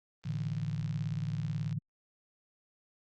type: click train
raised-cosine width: 0.2 ms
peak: -34 dBFS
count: 92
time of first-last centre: 0.24-1.727 s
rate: 61.2 Hz
type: chord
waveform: sine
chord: A suspended fourth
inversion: none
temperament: just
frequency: 110 / 146.67 / 165 Hz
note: A2 / D3 / E3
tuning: 0 / -2 / +2 cents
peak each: -37 / -35 / -37 dBFS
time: 0.25-1.79 s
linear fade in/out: 10 ms
effects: Opus 32 kbps